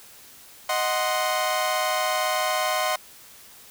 sawtooth chord, C diminished, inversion first, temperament equal, 622.3 / 740 / 1046.5 Hz, Eb5 / Gb5 / C6, 0 / 0 / 0 cents, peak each -23 dBFS, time 0.69-2.96 s, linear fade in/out 5 ms, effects white hiss -48 dBFS RMS until 3.7 s

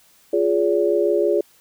sine chord, D diminished, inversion first, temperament equal with one note detuned, 349.2 / 415.3 / 572.3 Hz, F4 / Ab4 / D5, 0 / 0 / -45 cents, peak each -20 / -19 / -21 dBFS, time 0.33-1.41 s, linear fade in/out 5 ms, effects white hiss -55 dBFS RMS until 1.6 s

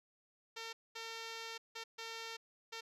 5% pulse tone bursts at uneven times, 454 Hz, A#4, 46 cents flat, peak -32 dBFS, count 5, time 0.56-0.73 / 0.95-1.58 / 1.75-1.84 / 1.98-2.37 / 2.72-2.81 s, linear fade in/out 10 ms, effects low-pass 8000 Hz 12 dB/octave

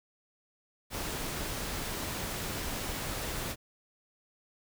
pink noise, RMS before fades -36 dBFS, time 0.9-3.56 s, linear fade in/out 50 ms, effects none

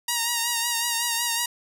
5% pulse tone with vibrato, 940 Hz, A#5, 14 cents sharp, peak -11 dBFS, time 0.08-1.46 s, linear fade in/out 5 ms, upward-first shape sine, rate 5.4 Hz, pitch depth 39 cents each way, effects none

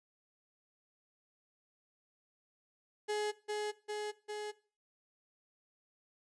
35% pulse tone with echo, 420.6 Hz, G#4, 22 cents sharp, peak -31 dBFS, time 3.08-3.32 s, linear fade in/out 20 ms, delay 400 ms, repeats 3, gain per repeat -2 dB, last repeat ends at 4.52 s, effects noise-tail reverb RT60 0.4 s tail -19 dB re dry + resampled to 22050 Hz

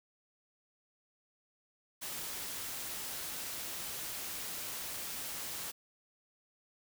white noise, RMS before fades -41 dBFS, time 2.01-5.72 s, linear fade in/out 20 ms, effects none

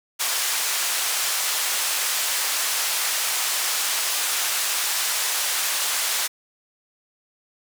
white band-pass noise, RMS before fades -24 dBFS, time 0.19-6.28 s, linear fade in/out 20 ms, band 770 to 11000 Hz, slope 12 dB/octave, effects none

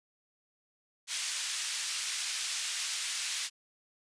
white band-pass noise, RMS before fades -35 dBFS, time 1.07-3.5 s, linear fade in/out 50 ms, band 2000 to 7500 Hz, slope 12 dB/octave, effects resampled to 22050 Hz

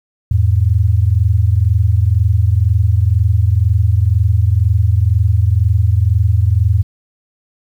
sine tone pair together, 84.77 / 106.8 Hz, E2 / G#2, +49 / +49 cents, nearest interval major third, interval 400 cents, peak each -12 dBFS, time 0.31-6.83 s, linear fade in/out 5 ms, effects 8-bit

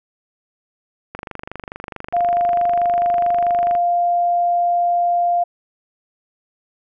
click train, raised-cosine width 0.5 ms, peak -15 dBFS, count 65, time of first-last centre 1.15-3.752 s, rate 24.6 Hz
sine tone, 698.5 Hz, F5, in tune, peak -14 dBFS, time 2.13-5.44 s, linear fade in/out 10 ms
effects none

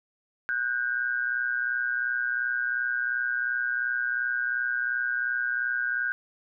sine tone pair together, 1472.2 / 1595 Hz, F#6 / G6, -9 / +30 cents, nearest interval minor second, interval 139 cents, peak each -28 dBFS, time 0.49-6.12 s, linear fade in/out 0 ms, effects none

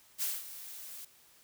blue noise with ADSR envelope, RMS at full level -32 dBFS, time 0.18-1.05 s, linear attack 44 ms, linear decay 200 ms, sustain -14 dB, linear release 5 ms, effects white hiss -62 dBFS RMS until 1.43 s

